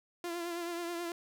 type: tone with vibrato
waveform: sawtooth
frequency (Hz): 343.4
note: F4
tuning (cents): -29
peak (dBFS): -32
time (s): 0.24-1.12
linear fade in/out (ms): 2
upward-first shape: triangle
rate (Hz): 9.3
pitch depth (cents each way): 45
effects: none